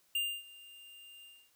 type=tone with ADSR envelope; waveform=square; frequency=2800 Hz; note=F7; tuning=4 cents sharp; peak=-30 dBFS; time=0.15-1.51 s; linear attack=4 ms; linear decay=270 ms; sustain=-22 dB; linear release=270 ms; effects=white hiss -70 dBFS RMS until 1.55 s